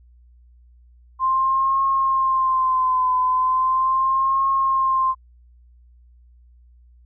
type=tone with vibrato; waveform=sine; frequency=1046.5 Hz; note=C6; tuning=in tune; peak=-16 dBFS; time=1.19-5.15 s; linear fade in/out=50 ms; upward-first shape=triangle; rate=0.38 Hz; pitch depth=57 cents each way; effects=added 60 Hz sine -48 dBFS peak until 7.05 s